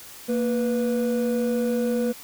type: tone pair together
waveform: triangle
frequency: 231.7 / 490.6 Hz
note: A#3 / B4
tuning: -10 / -12 cents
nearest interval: octave + minor second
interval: 1298 cents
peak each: -21 / -22 dBFS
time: 0.28-2.13 s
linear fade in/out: 20 ms
effects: tanh soft clip ceiling -12 dBFS + white hiss -43 dBFS RMS until 2.23 s